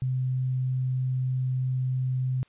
sine tone, 128.8 Hz, C3, 27 cents flat, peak -24 dBFS, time 0.02-2.43 s, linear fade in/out 0 ms, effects white hiss -64 dBFS RMS until 2.48 s + resampled to 8000 Hz

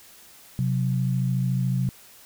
sine tone pair together, 130 / 183.85 Hz, C3 / F#3, -11 / -11 cents, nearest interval tritone, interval 600 cents, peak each -22 / -27 dBFS, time 0.59-1.89 s, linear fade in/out 0 ms, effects white hiss -50 dBFS RMS until 2.25 s

